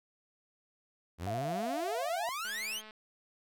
sawtooth exponential sweep, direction up, 79.4 to 3322 Hz, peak -32 dBFS, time 1.18-2.82 s, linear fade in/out 50 ms
sine tone with vibrato, 687 Hz, F5, 29 cents flat, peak -34 dBFS, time 1.27-2.29 s, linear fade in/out 0 ms, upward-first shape square, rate 14 Hz, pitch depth 56 cents each way
click train, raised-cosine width 0.3 ms, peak -35 dBFS, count 100, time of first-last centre 2.45-2.908 s, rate 216 Hz
effects none

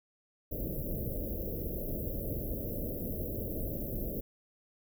pink band-stop noise, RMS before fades -36 dBFS, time 0.51-4.21 s, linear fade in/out 10 ms, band 630 to 12000 Hz, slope 96 dB/octave, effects none

